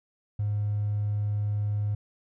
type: tone with hard clipping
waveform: triangle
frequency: 103.83 Hz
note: G#2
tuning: in tune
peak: -25 dBFS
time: 0.39-1.95 s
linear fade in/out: 5 ms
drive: 3 dB
effects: none